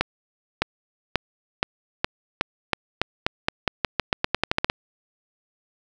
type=accelerating click train; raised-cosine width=0.3 ms; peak=-3 dBFS; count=21; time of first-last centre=0.01-4.699 s; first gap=610 ms; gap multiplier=0.88; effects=none